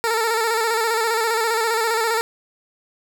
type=tone with vibrato; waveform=15% pulse; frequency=451.4 Hz; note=A4; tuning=44 cents sharp; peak=-12 dBFS; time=0.04-2.21 s; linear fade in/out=0 ms; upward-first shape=square; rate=15 Hz; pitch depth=46 cents each way; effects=none